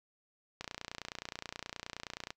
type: click train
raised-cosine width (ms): 0.2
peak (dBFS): -22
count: 51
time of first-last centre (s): 0.61-2.305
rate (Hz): 29.5
effects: noise-tail reverb RT60 0.1 s tail -25 dB re dry